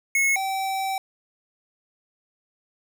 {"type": "tone pair in turn", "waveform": "square", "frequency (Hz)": [2183, 771.8], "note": ["C#7", "G5"], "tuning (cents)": [-27, -27], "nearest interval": "octave + tritone", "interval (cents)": 1800, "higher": "first", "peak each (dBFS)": [-19, -25], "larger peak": "first", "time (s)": [[0.15, 0.36], [0.36, 0.98]], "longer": "second", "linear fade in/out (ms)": 2, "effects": []}